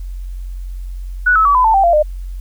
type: tone with pitch steps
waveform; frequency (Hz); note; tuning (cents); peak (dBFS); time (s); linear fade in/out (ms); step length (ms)
sine; 1474 / 1298.1 / 1143.2 / 1006.8 / 886.6 / 780.8 / 687.6 / 605.6; F#6 / E6 / D6 / B5 / A5 / G5 / F5 / D#5; -7 / -27 / -47 / +33 / +13 / -7 / -27 / -47; -8; 1.26-2.028; 10; 96
effects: added 45 Hz sine -23 dBFS peak until 2.4 s + white hiss -53 dBFS RMS until 2.4 s